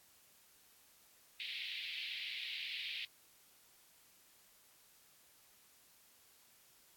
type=band-pass noise; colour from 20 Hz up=pink; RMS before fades=-44 dBFS; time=1.4-3.05 s; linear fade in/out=0 ms; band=2200 to 4100 Hz; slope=48 dB/octave; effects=white hiss -66 dBFS RMS until 6.96 s + AAC 64 kbps